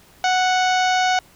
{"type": "harmonic tone with a mistuned harmonic", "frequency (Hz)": 739, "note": "F#5", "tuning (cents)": -2, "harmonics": [1, 2, 3, 4, 5, 6, 7, 8, 9], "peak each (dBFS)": [-17, -23, -27, -29, -31, -33, -34, -35, -36], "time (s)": [0.24, 1.19], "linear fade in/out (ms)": 2, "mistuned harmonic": 7, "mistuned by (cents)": 31, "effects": ["pink hiss -51 dBFS RMS until 1.35 s"]}